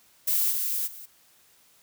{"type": "noise with level steps", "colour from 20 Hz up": "violet", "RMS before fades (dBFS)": [-24, -28, -43], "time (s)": [0.27, 1.06], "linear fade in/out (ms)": 10, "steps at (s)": [0.5, 0.86], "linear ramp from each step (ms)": 20, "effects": ["white hiss -60 dBFS RMS until 1.82 s"]}